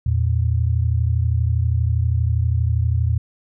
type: tone pair together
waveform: sine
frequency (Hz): 82.32 / 114.8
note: E2 / A#2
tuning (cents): -2 / -26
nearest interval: tritone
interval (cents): 576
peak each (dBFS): -18 / -19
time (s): 0.06-3.18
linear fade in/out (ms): 5
effects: none